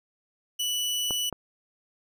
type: tone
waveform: sawtooth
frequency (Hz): 2960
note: F#7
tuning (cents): 0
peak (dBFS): -23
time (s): 0.59-1.3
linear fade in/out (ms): 10
type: clicks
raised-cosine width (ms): 1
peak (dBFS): -19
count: 2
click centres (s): 1.108 / 1.327
effects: none